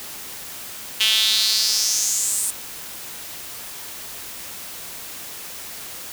sawtooth tone with high-pass filter sweep, 219.1 Hz, A3, 7 cents flat, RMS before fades -20 dBFS, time 1-2.51 s, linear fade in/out 10 ms, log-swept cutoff 3000 to 9000 Hz, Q 4.4, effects white hiss -35 dBFS RMS until 6.12 s

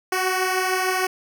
10% pulse beating tone pair, 371.1 / 377.6 Hz, F#4 / F#4, +5 / +35 cents, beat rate 6.5 Hz, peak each -13 / -19 dBFS, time 0.12-1.07 s, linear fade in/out 5 ms, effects none

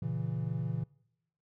triangle chord, A# diminished, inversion none, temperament equal, 116.54 / 138.59 / 164.81 Hz, A#2 / C#3 / E3, 0 / 0 / 0 cents, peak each -34 dBFS, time 0.02-0.84 s, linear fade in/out 5 ms, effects noise-tail reverb RT60 0.8 s tail -23 dB re dry

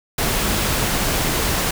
pink noise, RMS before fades -20 dBFS, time 0.18-1.71 s, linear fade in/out 5 ms, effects none

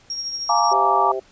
sine tone with tremolo, 5588 Hz, F8, in tune, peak -23 dBFS, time 0.1-0.73 s, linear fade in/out 2 ms, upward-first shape triangle, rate 13 Hz, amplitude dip 50%
sine chord, Bb dominant seventh, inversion second, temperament just, 699.2 / 839.1 / 932.3 / 1165.4 Hz, F5 / Ab5 / Bb5 / D6, +2 / +18 / 0 / -14 cents, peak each -22 / -21 / -20 / -19 dBFS, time 0.49-1.12 s, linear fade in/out 5 ms
harmonic tone, 130.81 Hz, C3, in tune, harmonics 3 / 4 / 5 / 6, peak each -25 / -30 / -29 / -38 dBFS, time 0.71-1.2 s, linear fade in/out 10 ms
effects pink hiss -53 dBFS RMS until 1.31 s + resampled to 16000 Hz

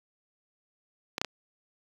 clicks, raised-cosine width 0.2 ms, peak -13 / -9 / -16 dBFS, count 3, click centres 1.181 / 1.215 / 1.247 s, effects high-pass 100 Hz 12 dB/octave + 7-bit

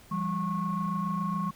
sine tone cluster, 170.8 / 197.9 / 1094 Hz, F3 / G3 / C#6, -38 / +17 / -23 cents, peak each -31 dBFS, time 0.11-1.51 s, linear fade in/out 10 ms, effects tanh soft clip ceiling -21 dBFS + pink hiss -55 dBFS RMS until 1.55 s

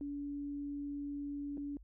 sine tone with dropouts, 286.1 Hz, D4, 45 cents flat, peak -38 dBFS, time 0.01-1.77 s, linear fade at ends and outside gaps 1 ms, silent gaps 1.572-1.578 s, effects added 50 Hz sine -54 dBFS peak until 1.83 s

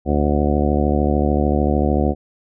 harmonic tone, 73.42 Hz, D2, in tune, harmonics 1 / 2 / 3 / 4 / 5 / 6 / 7 / 8 / 9 / 10, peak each -19 / -25 / -21 / -23 / -24 / -30 / -25 / -28 / -32 / -26 dBFS, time 0.05-2.15 s, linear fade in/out 50 ms, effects none

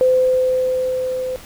sine tone with level ramp, 512 Hz, C5, 38 cents flat, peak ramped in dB -10 to -21 dBFS, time 0.01-1.36 s, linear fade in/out 0 ms, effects pink hiss -40 dBFS RMS until 1.45 s

